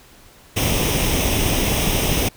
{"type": "noise with comb filter", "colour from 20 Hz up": "pink", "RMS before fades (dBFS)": -19, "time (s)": [0.56, 2.29], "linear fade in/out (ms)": 10, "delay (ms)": 0.34, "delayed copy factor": 0.6, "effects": ["pink hiss -48 dBFS RMS until 2.36 s"]}